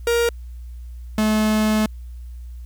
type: tone pair in turn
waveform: 45% pulse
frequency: 470 / 215.5 Hz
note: A#4 / A3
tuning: +14 / -36 cents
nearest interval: octave + minor second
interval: 1350 cents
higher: first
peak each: -16 dBFS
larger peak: neither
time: 0.07-0.29 / 1.18-1.86 s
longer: second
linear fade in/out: 2 ms
effects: added 60 Hz sine -32 dBFS peak until 2.65 s + white hiss -61 dBFS RMS until 2.65 s